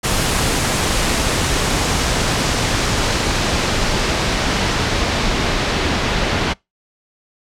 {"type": "noise with low-pass filter sweep", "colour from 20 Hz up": "pink", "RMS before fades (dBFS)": -18, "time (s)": [0.03, 6.54], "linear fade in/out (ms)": 20, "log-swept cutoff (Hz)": [10000, 4000], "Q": 0.89, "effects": ["noise-tail reverb RT60 0.2 s tail -25 dB re dry"]}